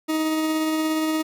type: tone with tremolo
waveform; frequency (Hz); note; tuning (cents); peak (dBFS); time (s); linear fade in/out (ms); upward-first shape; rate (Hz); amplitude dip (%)
40% pulse; 314.2; D#4; +17; -19; 0.08-1.23; 20; triangle; 17; 25
effects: none